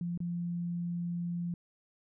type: tone with dropouts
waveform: sine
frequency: 173 Hz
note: F3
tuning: 16 cents flat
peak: -32 dBFS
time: 0.01-1.54 s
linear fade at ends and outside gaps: 2 ms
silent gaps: 0.176-0.203 s
effects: none